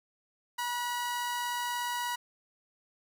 sawtooth tone pair together, 967.1 / 1469 Hz, B5 / F#6, -37 / -13 cents, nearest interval perfect fifth, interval 724 cents, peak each -28 / -38 dBFS, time 0.58-2.16 s, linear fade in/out 10 ms, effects none

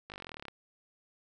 slowing click train, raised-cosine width 0.3 ms, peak -27 dBFS, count 17, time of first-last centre 0.1-0.483 s, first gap 19 ms, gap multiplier 1.03, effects none

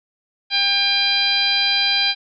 harmonic tone, 800 Hz, G5, 35 cents sharp, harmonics 1 / 2 / 3 / 4 / 5 / 6, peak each -29 / -27 / -22 / -22 / -20 / -22 dBFS, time 0.5-2.15 s, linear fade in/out 50 ms, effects none

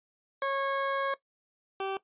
20% pulse tone pair in turn, 548 / 387.5 Hz, C#5 / G4, -20 / -20 cents, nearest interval tritone, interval 600 cents, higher first, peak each -23 / -26 dBFS, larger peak first, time 0.42-1.14 / 1.8-1.97 s, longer first, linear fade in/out 2 ms, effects noise-tail reverb RT60 0.1 s tail -17 dB re dry + resampled to 8000 Hz

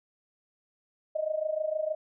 sine tone with amplitude modulation, 622.3 Hz, D#5, in tune, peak -24 dBFS, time 1.15-1.95 s, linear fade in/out 10 ms, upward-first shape sine, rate 26.5 Hz, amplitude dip 80%, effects none

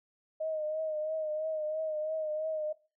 sine tone with vibrato, 622.3 Hz, D#5, in tune, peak -31 dBFS, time 0.4-2.73 s, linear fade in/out 10 ms, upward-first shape triangle, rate 3 Hz, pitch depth 47 cents each way, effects noise-tail reverb RT60 0.3 s tail -17 dB re dry

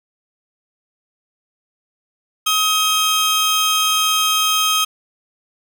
sawtooth tone pair together, 1268 / 3191 Hz, D#6 / G7, +32 / +30 cents, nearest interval octave + major third, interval 1598 cents, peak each -14 dBFS, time 2.46-4.85 s, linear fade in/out 10 ms, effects none

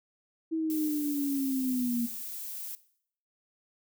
sine linear sweep, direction down, 325.4 to 233.1 Hz, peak -27 dBFS, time 0.51-2.07 s, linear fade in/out 20 ms
violet noise, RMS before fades -39 dBFS, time 0.7-2.75 s, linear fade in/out 0 ms
effects noise-tail reverb RT60 0.6 s tail -17 dB re dry

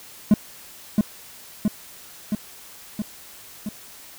triangle tone with echo, 210.5 Hz, G#3, 24 cents sharp, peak -8 dBFS, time 0.31-0.34 s, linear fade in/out 2 ms, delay 670 ms, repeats 5, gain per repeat -3 dB, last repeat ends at 3.69 s, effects white hiss -44 dBFS RMS until 4.18 s

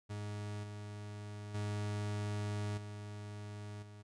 40% pulse tone with level steps, 103.83 Hz, G#2, in tune, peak -39 / -43 / -35 / -43 / -50 dBFS, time 0.09-4.03 s, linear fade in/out 20 ms, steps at 0.63 / 1.54 / 2.77 / 3.82 s, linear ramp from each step 10 ms, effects resampled to 22050 Hz

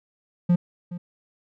triangle tone with echo, 175.6 Hz, F3, 10 cents sharp, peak -13 dBFS, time 0.49-0.56 s, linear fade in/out 10 ms, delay 420 ms, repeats 1, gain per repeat -15 dB, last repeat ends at 0.98 s, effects none

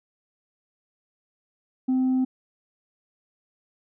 sine tone with tanh clipping, 258.4 Hz, C4, 21 cents flat, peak -20 dBFS, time 1.88-2.25 s, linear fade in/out 10 ms, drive 1 dB, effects none

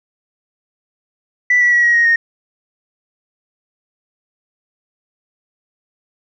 sine tone with pitch steps, 1974 / 1949.1 / 1924.5 / 1900.2 / 1876.2 / 1852.5 Hz, B6 / B6 / B6 / A#6 / A#6 / A#6, -1 / -23 / -45 / +33 / +11 / -11 cents, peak -8 dBFS, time 1.5-2.16 s, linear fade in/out 5 ms, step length 110 ms, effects tanh soft clip ceiling -5 dBFS

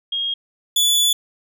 sine / sawtooth tone pair in turn, 3257 / 3451 Hz, G#7 / A7, -34 / -34 cents, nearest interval minor second, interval 100 cents, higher second, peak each -20 / -11 dBFS, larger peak second, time 0.12-0.34 / 0.76-1.13 s, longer second, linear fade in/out 5 ms, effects none

